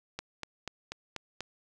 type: click train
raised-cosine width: 0.2 ms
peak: -19 dBFS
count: 6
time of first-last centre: 0.19-1.407 s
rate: 4.11 Hz
effects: none